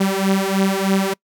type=beating tone pair; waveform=sawtooth; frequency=192.1 / 195.3 Hz; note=G3 / G3; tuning=-35 / -6 cents; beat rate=3.2 Hz; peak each=-15 dBFS; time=0-1.14 s; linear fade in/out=10 ms; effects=noise-tail reverb RT60 0.1 s tail -26 dB re dry